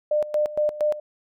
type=tone with tremolo; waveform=sine; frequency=601 Hz; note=D5; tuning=40 cents sharp; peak=-18 dBFS; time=0.11-1 s; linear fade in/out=5 ms; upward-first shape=square; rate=4.3 Hz; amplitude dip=80%; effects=none